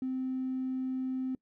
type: tone with tanh clipping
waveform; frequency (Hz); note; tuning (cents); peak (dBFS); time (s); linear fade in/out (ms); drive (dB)
triangle; 259.5; C4; -14; -30; 0.02-1.35; 2; 1
effects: noise-tail reverb RT60 0.1 s tail -23 dB re dry